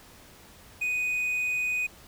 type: tone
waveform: triangle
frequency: 2489 Hz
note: D#7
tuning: in tune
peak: -24 dBFS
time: 0.81-1.87 s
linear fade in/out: 10 ms
effects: pink hiss -52 dBFS RMS until 2.07 s

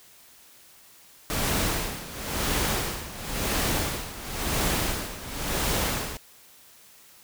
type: noise with tremolo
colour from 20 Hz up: pink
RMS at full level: -25 dBFS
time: 1.3-6.17 s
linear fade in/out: 0 ms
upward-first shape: sine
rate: 0.96 Hz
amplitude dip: 80%
effects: white hiss -53 dBFS RMS until 7.23 s

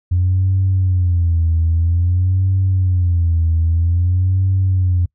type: tone with vibrato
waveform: sine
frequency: 88.2 Hz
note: F2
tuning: 18 cents sharp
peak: -11 dBFS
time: 0.11-5.06 s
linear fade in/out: 10 ms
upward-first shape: sine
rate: 0.51 Hz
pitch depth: 130 cents each way
effects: noise-tail reverb RT60 0.1 s tail -25 dB re dry + tanh soft clip ceiling -8 dBFS

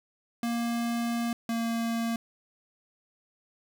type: tone pair in turn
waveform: square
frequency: 234.6 / 230.2 Hz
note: A#3 / A#3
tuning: +11 / -22 cents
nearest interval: unison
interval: 33 cents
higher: first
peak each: -28 dBFS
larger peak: neither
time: 0.43-1.33 / 1.49-2.16 s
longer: first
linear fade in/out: 2 ms
effects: none

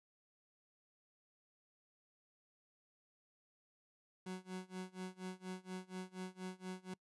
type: tone with tremolo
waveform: 30% pulse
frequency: 185.2 Hz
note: F#3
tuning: 2 cents sharp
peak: -39 dBFS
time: 4.26-6.94 s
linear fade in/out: 5 ms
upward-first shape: sine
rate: 4.2 Hz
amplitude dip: 95%
effects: noise-tail reverb RT60 0.1 s tail -25 dB re dry + resampled to 24000 Hz

